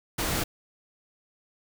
pink noise, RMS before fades -28 dBFS, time 0.18-0.44 s, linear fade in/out 10 ms, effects none

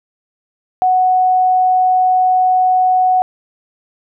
sine tone, 740 Hz, F#5, in tune, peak -9 dBFS, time 0.82-3.22 s, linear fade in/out 0 ms, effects none

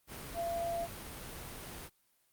sine tone in noise, 680 Hz, F5, 46 cents flat, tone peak -33 dBFS, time 0.34-0.88 s, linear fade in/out 50 ms, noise pink, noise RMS -45 dBFS, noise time 0.07-1.9 s, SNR +9 dB, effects white hiss -73 dBFS RMS until 2.32 s + Opus 32 kbps

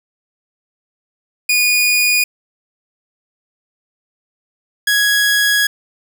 sawtooth tone pair in turn, 2455 / 1664.7 Hz, D#7 / G#6, -24 / +4 cents, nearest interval perfect fifth, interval 672 cents, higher first, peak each -8 dBFS, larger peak neither, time 1.49-2.24 / 4.87-5.67 s, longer second, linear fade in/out 5 ms, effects none

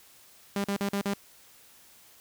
sawtooth tone bursts, 200 Hz, G3, 35 cents sharp, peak -23 dBFS, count 5, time 0.56-1.138 s, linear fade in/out 2 ms, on 82 ms, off 42 ms, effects white hiss -56 dBFS RMS until 2.2 s

